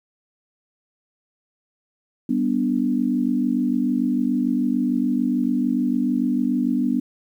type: chord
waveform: sine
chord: G major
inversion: none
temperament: equal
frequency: 196 / 246.9 / 293.7 Hz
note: G3 / B3 / D4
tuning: 0 / 0 / 0 cents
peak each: -26 / -20 / -24 dBFS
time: 2.29-7 s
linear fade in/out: 5 ms
effects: 9-bit